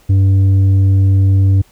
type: tone with tanh clipping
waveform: sine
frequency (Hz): 96.8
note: G2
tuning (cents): -21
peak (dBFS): -8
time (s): 0.09-1.62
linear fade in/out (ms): 10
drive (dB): 5
effects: pink hiss -50 dBFS RMS until 1.71 s